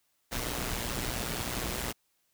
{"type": "noise with amplitude modulation", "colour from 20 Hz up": "pink", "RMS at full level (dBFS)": -31, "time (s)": [0.31, 1.93], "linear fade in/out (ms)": 20, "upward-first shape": "sine", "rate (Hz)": 121, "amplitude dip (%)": 70, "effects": ["white hiss -74 dBFS RMS until 2.33 s"]}